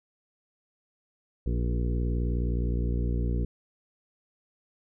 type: harmonic tone with a mistuned harmonic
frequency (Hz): 59.4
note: A#1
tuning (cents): +33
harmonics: 1 / 2 / 3 / 4 / 5 / 6 / 7 / 8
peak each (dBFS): -26 / -32 / -36 / -38 / -40 / -42 / -43 / -44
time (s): 1.46-3.45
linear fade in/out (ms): 5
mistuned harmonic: 6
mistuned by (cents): +26
effects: none